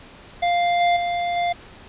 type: tone with level steps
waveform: square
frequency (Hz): 698.5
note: F5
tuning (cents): 0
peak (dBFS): -18 / -16 / -22 / -20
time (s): 0.42-1.53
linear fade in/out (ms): 10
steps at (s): 0.8 / 0.96 / 1.36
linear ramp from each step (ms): 10
effects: pink hiss -44 dBFS RMS until 1.88 s + resampled to 8000 Hz